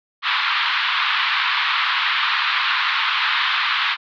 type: band-pass noise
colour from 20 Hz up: pink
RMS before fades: -20 dBFS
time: 0.22-3.97 s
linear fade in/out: 50 ms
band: 1000 to 4000 Hz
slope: 48 dB/octave
effects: none